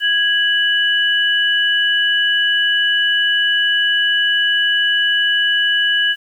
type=tone pair together; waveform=sine; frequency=1655.5 / 2960 Hz; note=G#6 / F#7; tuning=-6 / 0 cents; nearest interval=minor seventh; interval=1006 cents; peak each=-15 / -16 dBFS; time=0-6.16 s; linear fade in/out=50 ms; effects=8-bit